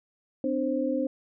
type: tone cluster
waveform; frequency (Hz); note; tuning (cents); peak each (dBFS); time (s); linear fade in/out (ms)
sine; 257.8 / 296.7 / 527; C4 / D4 / C5; -26 / +18 / +12; -29; 0.44-1.07; 2
effects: none